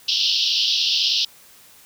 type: band-pass noise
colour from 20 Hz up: pink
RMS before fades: -20 dBFS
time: 0.08-1.25 s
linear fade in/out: 5 ms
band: 2800 to 5500 Hz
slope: 96 dB/octave
effects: white hiss -49 dBFS RMS until 1.85 s